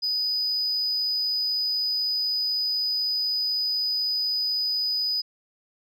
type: tone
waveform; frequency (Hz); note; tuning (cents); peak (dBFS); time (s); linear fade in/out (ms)
sine; 4978; D#8; 0; -21; 0.02-5.22; 20
effects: tanh soft clip ceiling -21 dBFS